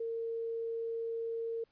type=tone; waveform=sine; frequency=457.7 Hz; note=A#4; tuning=32 cents flat; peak=-34 dBFS; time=0-1.64 s; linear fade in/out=5 ms; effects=pink hiss -74 dBFS RMS until 1.71 s + resampled to 11025 Hz